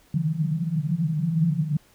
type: band-pass noise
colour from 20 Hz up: white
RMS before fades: -24 dBFS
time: 0.14-1.77 s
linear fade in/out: 5 ms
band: 150 to 170 Hz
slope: 96 dB/octave
effects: pink hiss -58 dBFS RMS until 1.94 s